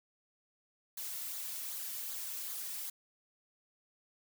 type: noise with flanger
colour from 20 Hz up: blue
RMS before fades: -41 dBFS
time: 0.97-2.9 s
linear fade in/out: 5 ms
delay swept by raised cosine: 0.36 to 2.56 ms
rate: 2.6 Hz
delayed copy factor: -0.5
effects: none